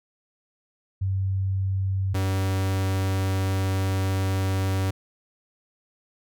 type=tone pair in turn; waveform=sine / 45% pulse; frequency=96 / 95.67 Hz; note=G2 / G2; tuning=-36 / -42 cents; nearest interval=unison; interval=6 cents; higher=first; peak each=-22 dBFS; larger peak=neither; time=1.01-2.14 / 2.14-4.91 s; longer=second; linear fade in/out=10 ms; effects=none